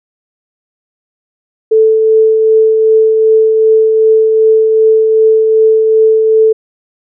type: tone with tremolo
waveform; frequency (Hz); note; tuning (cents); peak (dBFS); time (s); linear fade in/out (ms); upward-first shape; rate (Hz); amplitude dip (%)
sine; 440; A4; 0; -3; 1.71-6.53; 10; triangle; 2.6; 35
effects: none